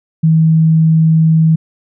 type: tone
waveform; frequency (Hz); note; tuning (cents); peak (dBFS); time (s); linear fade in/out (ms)
sine; 160.4; E3; -47; -6; 0.23-1.56; 10
effects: none